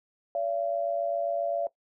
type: tone pair together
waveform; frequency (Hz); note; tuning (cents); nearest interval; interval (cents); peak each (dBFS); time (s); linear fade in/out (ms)
sine; 572.5 / 680; D5 / F5; -44 / -46; minor third; 298; -29 / -29; 0.35-1.67; 2
effects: noise-tail reverb RT60 0.1 s tail -17 dB re dry